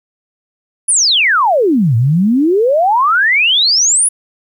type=exponential two-way sweep; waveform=sine; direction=down then up; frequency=10548 to 109.7 to 10548 Hz; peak=-8 dBFS; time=0.88-4.09 s; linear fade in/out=10 ms; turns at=1.96 s; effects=8-bit